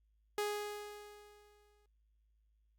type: tone with exponential decay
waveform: sawtooth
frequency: 415.3 Hz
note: G#4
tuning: in tune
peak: -29 dBFS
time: 0.38-1.86 s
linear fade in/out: 2 ms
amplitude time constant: 320 ms
effects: added 53 Hz sine -70 dBFS peak until 2.78 s + Opus 48 kbps